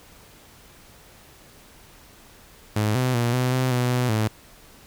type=tone with pitch steps; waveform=sawtooth; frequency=106.2 / 127.4 / 119.2 / 126.4 / 128.7 / 124 / 124.8 / 108.9 Hz; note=G#2 / C3 / A#2 / B2 / C3 / B2 / B2 / A2; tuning=+39 / -46 / +39 / +41 / -28 / +7 / +19 / -17 cents; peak=-16 dBFS; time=2.76-4.28 s; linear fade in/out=5 ms; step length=190 ms; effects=pink hiss -50 dBFS RMS until 4.86 s